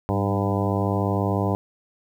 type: harmonic tone with a mistuned harmonic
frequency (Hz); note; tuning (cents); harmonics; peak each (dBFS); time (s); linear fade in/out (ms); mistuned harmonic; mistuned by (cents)
100.1; G2; +37; 1 / 2 / 3 / 4 / 5 / 6 / 7 / 8 / 9 / 10; -24 / -27 / -29 / -30 / -31 / -32 / -32 / -33 / -34 / -34; 0.09-1.55; 0; 2; -54
effects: 9-bit